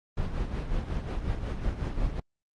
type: noise with tremolo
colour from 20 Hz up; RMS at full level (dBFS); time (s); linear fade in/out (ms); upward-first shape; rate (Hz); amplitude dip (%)
brown; -28; 0.17-2.2; 5; sine; 5.5; 55
effects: low-pass 5000 Hz 12 dB/octave + Opus 32 kbps